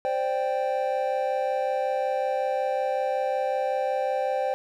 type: chord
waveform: triangle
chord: C suspended second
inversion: none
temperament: just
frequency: 523.3 / 588.7 / 784.9 Hz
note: C5 / D5 / G5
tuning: 0 / +4 / +2 cents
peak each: -25 / -28 / -26 dBFS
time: 0.05-4.54 s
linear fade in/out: 0 ms
effects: none